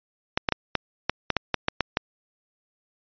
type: clicks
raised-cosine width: 0.3 ms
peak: -5 dBFS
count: 11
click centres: 0.375 / 0.488 / 0.523 / 0.753 / 1.096 / 1.303 / 1.367 / 1.543 / 1.684 / 1.807 / 1.971 s
effects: resampled to 11025 Hz

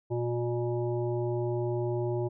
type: harmonic tone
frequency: 120 Hz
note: B2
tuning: 49 cents flat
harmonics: 1 / 3 / 5 / 7 / 8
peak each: -31 / -30 / -38 / -42 / -49 dBFS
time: 0.1-2.29 s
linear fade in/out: 20 ms
effects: none

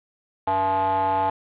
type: tone with band-pass filter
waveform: square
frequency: 95.7 Hz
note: G2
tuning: 41 cents flat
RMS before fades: -22 dBFS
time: 0.47-1.3 s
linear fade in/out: 5 ms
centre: 830 Hz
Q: 8.1
effects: resampled to 8000 Hz + 7-bit

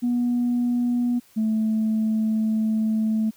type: tone pair in turn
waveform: sine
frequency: 242.7 / 219 Hz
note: B3 / A3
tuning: -30 / -8 cents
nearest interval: major second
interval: 178 cents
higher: first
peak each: -18 dBFS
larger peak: neither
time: 0.02-1.2 / 1.36-3.31 s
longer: second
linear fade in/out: 20 ms
effects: tanh soft clip ceiling -16 dBFS + white hiss -56 dBFS RMS until 3.36 s

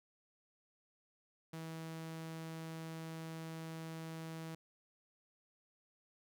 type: tone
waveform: sawtooth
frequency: 162 Hz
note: E3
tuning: 30 cents flat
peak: -40 dBFS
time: 1.53-4.55 s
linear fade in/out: 5 ms
effects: none

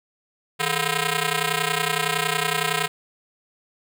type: ring-modulated tone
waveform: 5% pulse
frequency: 288.8 Hz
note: D4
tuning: 29 cents flat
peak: -7 dBFS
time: 0.59-2.88 s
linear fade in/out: 20 ms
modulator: 129 Hz
effects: none

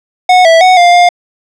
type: tone with pitch steps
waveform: square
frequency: 732 / 657 / 740 / 701 / 706 Hz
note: F#5 / E5 / F#5 / F5 / F5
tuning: -19 / -6 / 0 / +6 / +19 cents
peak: -3 dBFS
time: 0.29-1.09 s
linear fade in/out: 5 ms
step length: 160 ms
effects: low-pass 5000 Hz 12 dB/octave

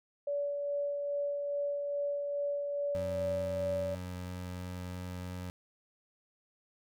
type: tone with tremolo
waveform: sine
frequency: 573 Hz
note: D5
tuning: 43 cents flat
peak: -30 dBFS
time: 0.27-3.95 s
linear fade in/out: 5 ms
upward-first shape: sine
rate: 2.4 Hz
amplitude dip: 30%
type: tone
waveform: 25% pulse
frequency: 90.3 Hz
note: F#2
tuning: 42 cents flat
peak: -35 dBFS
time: 2.95-5.5 s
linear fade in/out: 0 ms
effects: none

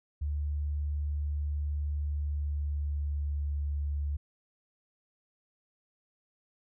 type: tone with pitch glide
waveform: sine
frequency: 73.42 to 72.41 Hz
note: D2 to D2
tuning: 0 to -24 cents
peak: -29 dBFS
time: 0.21-4.17 s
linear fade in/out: 10 ms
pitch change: -24 cents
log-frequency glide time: 1.98-3.55 s
effects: none

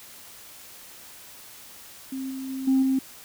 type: tone with level steps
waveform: sine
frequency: 265.1 Hz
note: C4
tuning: 23 cents sharp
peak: -29 / -31 / -29 / -16 / -19 dBFS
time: 2.12-2.99 s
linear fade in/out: 5 ms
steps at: 2.3 / 2.49 / 2.67 / 2.82 s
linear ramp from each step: 10 ms
effects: tanh soft clip ceiling -14 dBFS + white hiss -46 dBFS RMS until 3.24 s

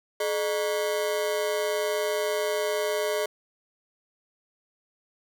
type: ring-modulated tone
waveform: 40% pulse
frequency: 517 Hz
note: C5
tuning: 21 cents flat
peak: -21 dBFS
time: 0.2-3.26 s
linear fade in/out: 5 ms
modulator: 90.4 Hz
effects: none

